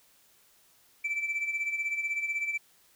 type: tone with tremolo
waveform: sine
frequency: 2327 Hz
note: D7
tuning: 17 cents flat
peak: -24 dBFS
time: 1.04-2.58 s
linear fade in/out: 10 ms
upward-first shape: sine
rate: 16 Hz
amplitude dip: 70%
effects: tanh soft clip ceiling -26 dBFS + white hiss -63 dBFS RMS until 2.95 s